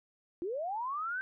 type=linear sweep; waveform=sine; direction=up; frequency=324.6 to 1568 Hz; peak=-33 dBFS; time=0.42-1.21 s; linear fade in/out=0 ms; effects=none